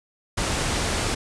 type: low-pass noise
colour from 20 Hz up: pink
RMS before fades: -25 dBFS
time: 0.37-1.15 s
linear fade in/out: 10 ms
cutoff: 9800 Hz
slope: 48 dB/octave
effects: none